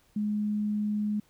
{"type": "tone", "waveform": "sine", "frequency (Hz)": 209.6, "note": "G#3", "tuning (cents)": 16, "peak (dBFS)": -26, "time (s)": [0.16, 1.2], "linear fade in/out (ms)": 5, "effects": ["pink hiss -65 dBFS RMS until 1.29 s"]}